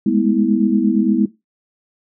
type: tone cluster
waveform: sine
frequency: 204.7 / 213.3 / 246.2 / 323.5 Hz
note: G#3 / G#3 / B3 / E4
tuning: -25 / +46 / -5 / -32 cents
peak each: -18 dBFS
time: 0.06-1.26 s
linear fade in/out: 5 ms
effects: noise-tail reverb RT60 0.2 s tail -17 dB re dry